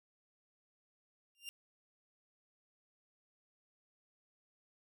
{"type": "tone with exponential growth", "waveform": "sawtooth", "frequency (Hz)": 2792, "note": "F7", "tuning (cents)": -1, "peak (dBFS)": -36, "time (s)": [1.35, 1.49], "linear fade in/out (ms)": 0, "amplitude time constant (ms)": 29, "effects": []}